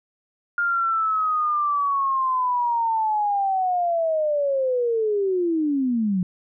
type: linear sweep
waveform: sine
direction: down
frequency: 1413 to 175.4 Hz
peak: -19 dBFS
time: 0.58-6.23 s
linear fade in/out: 2 ms
effects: none